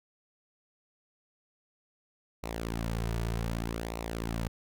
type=tone with flanger; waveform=sawtooth; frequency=56.7 Hz; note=A#1; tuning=47 cents flat; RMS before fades=-34 dBFS; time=2.43-4.48 s; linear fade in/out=5 ms; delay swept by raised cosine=0.61 to 3.81 ms; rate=0.65 Hz; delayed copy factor=-0.65; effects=none